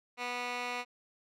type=tone with band-pass filter; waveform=15% pulse; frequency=245.1 Hz; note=B3; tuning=13 cents flat; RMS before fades=-37 dBFS; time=0.17-0.85 s; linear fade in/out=50 ms; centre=2100 Hz; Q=1.1; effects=none